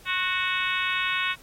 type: harmonic tone with a mistuned harmonic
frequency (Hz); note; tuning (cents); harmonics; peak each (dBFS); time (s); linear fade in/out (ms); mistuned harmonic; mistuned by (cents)
370; F#4; 0; 3 / 4 / 5 / 6 / 7 / 8 / 9 / 10; -31 / -30 / -32 / -31 / -29 / -35 / -36 / -34; 0.05-1.36; 50; 3; -30
effects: pink hiss -51 dBFS RMS until 1.42 s + MP3 64 kbps